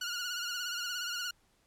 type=tone with vibrato; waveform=15% pulse; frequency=1436 Hz; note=F6; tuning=48 cents sharp; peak=-28 dBFS; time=0.01-1.31 s; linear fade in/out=5 ms; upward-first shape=sine; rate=17 Hz; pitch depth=57 cents each way; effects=pink hiss -70 dBFS RMS until 1.66 s + low-pass 12000 Hz 12 dB/octave